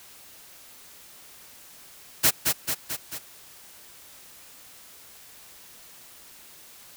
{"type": "noise with echo", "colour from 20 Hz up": "white", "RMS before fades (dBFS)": -18, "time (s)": [2.23, 2.31], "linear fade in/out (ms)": 20, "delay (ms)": 220, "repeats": 4, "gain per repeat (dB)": -4, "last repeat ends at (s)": 3.19, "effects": ["white hiss -49 dBFS RMS until 6.96 s"]}